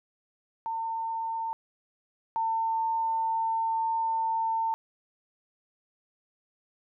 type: tone pair in turn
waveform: sine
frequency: 904 / 900.5 Hz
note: A5 / A5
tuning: +47 / +40 cents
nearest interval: unison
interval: 7 cents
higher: first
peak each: -29 / -25 dBFS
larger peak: second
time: 0.66-1.53 / 2.36-4.74 s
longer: second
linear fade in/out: 0 ms
effects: none